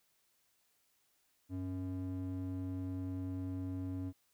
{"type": "ring-modulated tone", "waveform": "triangle", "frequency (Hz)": 185, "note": "F#3", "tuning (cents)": 0, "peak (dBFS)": -32, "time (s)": [1.49, 4.13], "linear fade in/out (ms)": 50, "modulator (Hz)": 89.9, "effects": ["white hiss -75 dBFS RMS until 4.33 s"]}